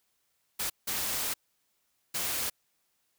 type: noise bursts at uneven times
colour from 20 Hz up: white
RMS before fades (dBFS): -32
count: 3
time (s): 0.59-0.7 / 0.87-1.34 / 2.14-2.5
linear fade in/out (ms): 10
effects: white hiss -75 dBFS RMS until 3.18 s